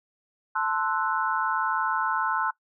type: chord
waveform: sine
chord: F# half-diminished seventh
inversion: first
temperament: equal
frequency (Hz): 880 / 1046.5 / 1318.5 / 1480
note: A5 / C6 / E6 / F#6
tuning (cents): 0 / 0 / 0 / 0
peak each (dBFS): -29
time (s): 0.55-2.51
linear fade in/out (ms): 10
effects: noise-tail reverb RT60 0.1 s tail -20 dB re dry